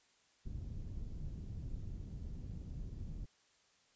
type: low-pass noise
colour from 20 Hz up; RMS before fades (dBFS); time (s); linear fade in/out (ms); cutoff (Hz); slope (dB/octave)
pink; -44; 0.45-3.26; 20; 150; 12
effects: white hiss -71 dBFS RMS until 3.95 s + resampled to 16000 Hz